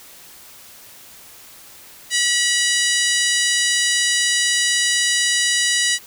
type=harmonic tone with a mistuned harmonic; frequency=968 Hz; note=B5; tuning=35 cents flat; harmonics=2 / 3 / 4 / 5 / 6 / 7 / 8 / 9 / 10; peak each=-21 / -23 / -24 / -25 / -26 / -26 / -27 / -28 / -28 dBFS; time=2.1-5.99 s; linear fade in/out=50 ms; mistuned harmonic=3; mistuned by=+19 cents; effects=white hiss -43 dBFS RMS until 6.06 s